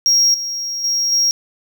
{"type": "tone with level steps", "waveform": "triangle", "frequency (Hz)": 5600, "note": "F8", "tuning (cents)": 4, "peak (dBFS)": [-9, -20, -14, -11], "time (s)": [0.06, 1.31], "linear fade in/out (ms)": 0, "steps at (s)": [0.34, 0.84, 1.12], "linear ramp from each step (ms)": 2, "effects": []}